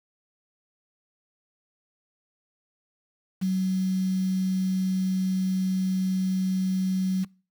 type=tone with quantisation; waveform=sine; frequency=187.6 Hz; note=F#3; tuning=24 cents sharp; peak=-22 dBFS; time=3.41-7.25 s; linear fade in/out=20 ms; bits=7; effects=noise-tail reverb RT60 0.4 s tail -25 dB re dry